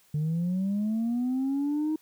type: linear sweep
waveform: sine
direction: up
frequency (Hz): 146.83 to 314.8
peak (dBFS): -23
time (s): 0.14-1.96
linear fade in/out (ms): 5
effects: tanh soft clip ceiling -23 dBFS + white hiss -62 dBFS RMS until 2.01 s